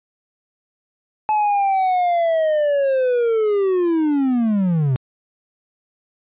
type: linear sweep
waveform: triangle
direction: down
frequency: 863 to 123.47 Hz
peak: -13 dBFS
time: 1.29-4.96 s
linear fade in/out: 0 ms
effects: resampled to 8000 Hz